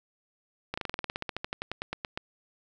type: slowing click train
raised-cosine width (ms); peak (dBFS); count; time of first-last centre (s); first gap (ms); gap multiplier
0.3; -16; 21; 0.74-2.175; 35; 1.07
effects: none